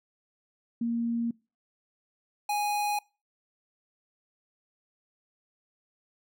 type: tone pair in turn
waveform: sine / square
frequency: 233.4 / 828.4 Hz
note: A#3 / G#5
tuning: +2 / -5 cents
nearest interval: octave + minor seventh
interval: 2193 cents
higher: second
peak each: -26 / -27 dBFS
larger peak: first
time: 0.81-1.31 / 2.49-2.99 s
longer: neither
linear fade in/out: 5 ms
effects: noise-tail reverb RT60 0.3 s tail -24 dB re dry